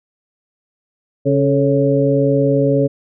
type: harmonic tone with a mistuned harmonic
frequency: 138.59 Hz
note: C#3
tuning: in tune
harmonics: 1 / 2 / 3 / 4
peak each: -17 / -17 / -17 / -17 dBFS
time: 1.25-2.88 s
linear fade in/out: 20 ms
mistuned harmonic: 3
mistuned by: +69 cents
effects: none